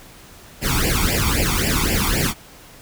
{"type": "noise with flanger", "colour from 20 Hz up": "pink", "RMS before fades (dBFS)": -19, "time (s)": [0.61, 2.34], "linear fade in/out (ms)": 50, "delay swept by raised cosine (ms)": [0.39, 0.9], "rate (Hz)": 3.8, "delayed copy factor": 0.95, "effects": ["pink hiss -44 dBFS RMS until 2.81 s"]}